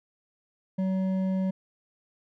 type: tone with hard clipping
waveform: sine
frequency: 188.9 Hz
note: F#3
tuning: 36 cents sharp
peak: -26 dBFS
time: 0.78-1.51 s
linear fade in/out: 10 ms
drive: 7 dB
effects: none